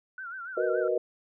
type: tone with vibrato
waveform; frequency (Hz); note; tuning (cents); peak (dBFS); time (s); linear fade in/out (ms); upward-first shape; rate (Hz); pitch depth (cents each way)
sine; 1453; F#6; -32; -36; 0.18-0.88; 2; sine; 7; 120
type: chord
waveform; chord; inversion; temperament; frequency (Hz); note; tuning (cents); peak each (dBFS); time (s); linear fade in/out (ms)
sine; B major seventh; second; equal; 370 / 466.2 / 493.9 / 622.3; F#4 / A#4 / B4 / D#5; 0 / 0 / 0 / 0; -30; 0.57-0.98; 5
effects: none